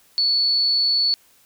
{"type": "tone", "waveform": "sine", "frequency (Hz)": 4435, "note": "C#8", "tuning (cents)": 0, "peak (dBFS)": -16, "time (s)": [0.18, 1.14], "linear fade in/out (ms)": 0, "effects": ["white hiss -56 dBFS RMS until 1.45 s"]}